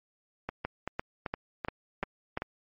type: two click trains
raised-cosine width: 0.5 ms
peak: -16 / -18 dBFS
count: 6 / 6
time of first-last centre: 0.65-2.374 / 0.49-2.421 s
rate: 2.9 / 2.59 Hz
effects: MP3 32 kbps